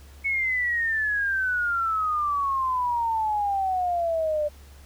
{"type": "exponential sweep", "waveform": "sine", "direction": "down", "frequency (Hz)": [2217, 589], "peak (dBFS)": -22, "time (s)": [0.24, 4.49], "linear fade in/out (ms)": 20, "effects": ["added 70 Hz sine -45 dBFS peak until 4.85 s", "pink hiss -54 dBFS RMS until 4.85 s"]}